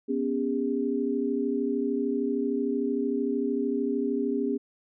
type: tone cluster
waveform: sine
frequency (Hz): 245.6 / 278.8 / 404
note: B3 / C#4 / G#4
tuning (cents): -9 / +10 / -48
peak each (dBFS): -29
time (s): 0.08-4.58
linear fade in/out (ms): 20
effects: none